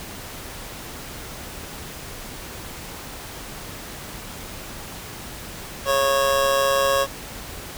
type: tone with amplitude modulation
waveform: 25% pulse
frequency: 550 Hz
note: C#5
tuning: 14 cents flat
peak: -11 dBFS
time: 5.85-7.07 s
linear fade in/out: 50 ms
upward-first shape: sine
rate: 135 Hz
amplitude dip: 60%
effects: pink hiss -36 dBFS RMS until 7.77 s